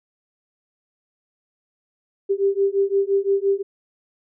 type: beating tone pair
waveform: sine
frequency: 392 / 397.8 Hz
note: G4 / G4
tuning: 0 / +25 cents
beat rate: 5.8 Hz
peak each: -20 dBFS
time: 2.29-3.63 s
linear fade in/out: 20 ms
effects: none